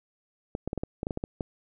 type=clicks; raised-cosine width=2 ms; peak=-17 dBFS; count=11; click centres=0.551 / 0.676 / 0.731 / 0.777 / 0.835 / 1.031 / 1.069 / 1.108 / 1.174 / 1.239 / 1.408 s; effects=none